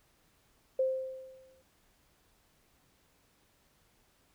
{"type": "tone with exponential decay", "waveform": "sine", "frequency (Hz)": 523.3, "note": "C5", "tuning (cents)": 0, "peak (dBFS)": -24, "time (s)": [0.79, 1.62], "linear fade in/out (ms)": 5, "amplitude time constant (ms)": 180, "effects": ["pink hiss -69 dBFS RMS until 4.34 s"]}